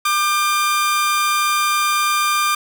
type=tone pair together; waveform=sawtooth; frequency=1196.9 / 1568 Hz; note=D6 / G6; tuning=+32 / 0 cents; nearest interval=perfect fourth; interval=468 cents; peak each=-12 / -23 dBFS; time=0.05-2.55 s; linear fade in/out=5 ms; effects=none